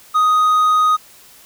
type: tone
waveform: triangle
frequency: 1248 Hz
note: D#6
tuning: 5 cents sharp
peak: -9 dBFS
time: 0.14-0.97 s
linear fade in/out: 20 ms
effects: white hiss -45 dBFS RMS until 1.45 s